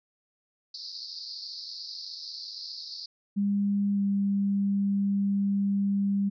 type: band-pass noise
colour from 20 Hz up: white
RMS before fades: -40 dBFS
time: 0.74-3.06 s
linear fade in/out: 5 ms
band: 4200 to 5100 Hz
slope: 96 dB/octave
type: tone with pitch glide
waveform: sine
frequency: 201.3 to 199.1 Hz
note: G3 to G3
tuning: +46 to +27 cents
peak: -23 dBFS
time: 3.36-6.3 s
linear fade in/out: 20 ms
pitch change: -19 cents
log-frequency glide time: 3.94-4 s
effects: none